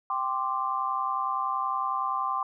sine chord, G suspended fourth, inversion none, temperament just, 784 / 1045.3 / 1176 Hz, G5 / C6 / D6, 0 / -2 / +2 cents, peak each -33 / -29 / -30 dBFS, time 0.1-2.43 s, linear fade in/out 2 ms, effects none

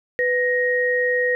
sine tone pair together, 496.5 / 1874.5 Hz, B4 / A#6, +9 / +9 cents, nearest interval octave + major seventh, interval 2300 cents, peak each -20 dBFS, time 0.19-1.35 s, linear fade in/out 0 ms, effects none

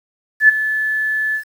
sine tone with ADSR envelope, 1735 Hz, A6, 25 cents flat, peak -3 dBFS, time 0.4-1.44 s, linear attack 88 ms, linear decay 13 ms, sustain -13 dB, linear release 94 ms, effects 7-bit

